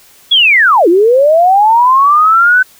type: linear two-way sweep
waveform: sine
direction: down then up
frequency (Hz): 3425 to 324.8 to 1527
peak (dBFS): -4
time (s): 0.31-2.63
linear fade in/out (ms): 10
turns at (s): 0.88
effects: white hiss -43 dBFS RMS until 2.79 s